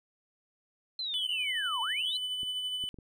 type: linear two-way sweep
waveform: sine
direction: down then up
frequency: 4155 to 872 to 4155 Hz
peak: -32 dBFS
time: 0.99-2.17 s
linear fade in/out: 2 ms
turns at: 1.81 s
type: tone with tremolo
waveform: triangle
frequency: 3000 Hz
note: F#7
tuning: 23 cents sharp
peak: -29 dBFS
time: 1.14-2.89 s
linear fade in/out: 0 ms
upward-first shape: sine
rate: 12 Hz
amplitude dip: 35%
type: clicks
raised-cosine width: 3 ms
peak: -35 dBFS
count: 4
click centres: 2.432 / 2.839 / 2.943 / 2.987 s
effects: none